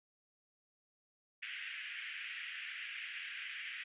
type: band-pass noise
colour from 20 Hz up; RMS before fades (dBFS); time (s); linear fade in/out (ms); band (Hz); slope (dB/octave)
white; -45; 1.42-3.84; 10; 1600 to 3000; 48
effects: resampled to 8000 Hz